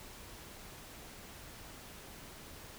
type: silence
effects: pink hiss -51 dBFS RMS until 2.78 s